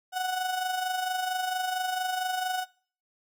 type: tone with amplitude modulation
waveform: 35% pulse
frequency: 740 Hz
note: F#5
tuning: in tune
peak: -24 dBFS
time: 0.12-2.66 s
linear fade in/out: 50 ms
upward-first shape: sine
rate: 24.4 Hz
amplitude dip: 50%
effects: noise-tail reverb RT60 0.5 s tail -24 dB re dry